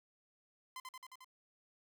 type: tone with echo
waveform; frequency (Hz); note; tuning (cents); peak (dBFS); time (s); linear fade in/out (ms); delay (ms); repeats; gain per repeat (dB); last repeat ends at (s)
sawtooth; 1030; C6; -28; -40; 0.76-0.8; 2; 89; 5; -2; 1.245
effects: none